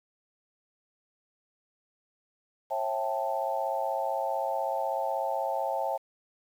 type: chord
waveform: sine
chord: A dominant seventh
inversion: first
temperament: equal with one note detuned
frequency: 542.6 / 659.3 / 784 / 880 Hz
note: C#5 / E5 / G5 / A5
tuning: -37 / 0 / 0 / 0 cents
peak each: -33 dBFS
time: 2.7-5.98 s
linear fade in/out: 20 ms
effects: 9-bit